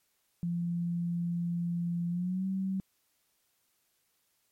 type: tone with pitch glide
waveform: sine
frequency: 172 to 190.85 Hz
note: F3 to G3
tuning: -26 to -46 cents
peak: -29 dBFS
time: 0.43-2.8 s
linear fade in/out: 0 ms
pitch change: +180 cents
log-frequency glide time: 2.09-2.46 s
effects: white hiss -74 dBFS RMS until 4.51 s + MP3 64 kbps